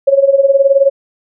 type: tone with tremolo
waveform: sine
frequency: 550 Hz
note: C#5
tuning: 14 cents flat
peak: -3 dBFS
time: 0.07-0.9 s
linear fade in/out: 10 ms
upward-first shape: sine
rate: 19 Hz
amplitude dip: 80%
effects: none